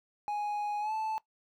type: tone with pitch glide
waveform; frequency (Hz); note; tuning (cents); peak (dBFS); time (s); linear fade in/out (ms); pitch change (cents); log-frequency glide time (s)
triangle; 831 to 875.3; G#5 to A5; +1 to -9; -29; 0.28-1.18; 0; +90; 0.8-0.93
effects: noise-tail reverb RT60 0.1 s tail -19 dB re dry